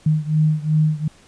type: beating tone pair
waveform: sine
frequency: 153.6 / 156.3 Hz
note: D#3 / D#3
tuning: -22 / +8 cents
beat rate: 2.7 Hz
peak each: -17 / -19 dBFS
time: 0.06-1.08 s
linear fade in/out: 5 ms
effects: pink hiss -51 dBFS RMS until 1.27 s + resampled to 22050 Hz